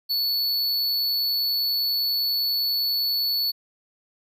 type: tone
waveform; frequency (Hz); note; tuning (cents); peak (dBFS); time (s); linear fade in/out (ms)
square; 4435; C#8; 0; -22; 0.09-3.52; 20
effects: none